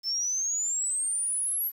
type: exponential sweep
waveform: sine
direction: up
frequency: 5274 to 11940 Hz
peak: -26 dBFS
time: 0.03-1.72 s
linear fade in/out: 50 ms
effects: 9-bit